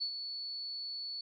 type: tone with ADSR envelope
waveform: sine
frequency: 4435 Hz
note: C#8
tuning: in tune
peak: -31 dBFS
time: 0-1.21 s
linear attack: 22 ms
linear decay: 82 ms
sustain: -7 dB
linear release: 3 ms
effects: none